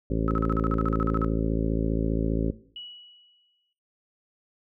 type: harmonic tone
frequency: 55 Hz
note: A1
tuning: in tune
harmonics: 1 / 2 / 3 / 4 / 5 / 6 / 7 / 8 / 9 / 10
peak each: -28 / -32 / -31 / -34 / -30 / -38 / -33 / -39 / -38 / -40 dBFS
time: 0.1-2.51 s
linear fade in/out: 5 ms
type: tone bursts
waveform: sine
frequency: 1292 Hz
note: E6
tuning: 35 cents flat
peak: -27 dBFS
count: 14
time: 0.28-1.245 s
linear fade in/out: 0 ms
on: 29 ms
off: 43 ms
type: tone with exponential decay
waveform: sine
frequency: 2931 Hz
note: F#7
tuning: 17 cents flat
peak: -35 dBFS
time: 2.76-3.73 s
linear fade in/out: 2 ms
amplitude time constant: 210 ms
effects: noise-tail reverb RT60 0.6 s tail -18 dB re dry